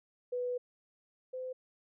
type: tone pair in turn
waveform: sine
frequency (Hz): 493.9 / 512.2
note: B4 / C5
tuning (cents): 0 / -37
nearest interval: minor second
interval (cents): 63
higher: second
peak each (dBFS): -32 / -37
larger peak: first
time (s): 0.32-0.58 / 1.33-1.53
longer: first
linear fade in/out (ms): 10
effects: none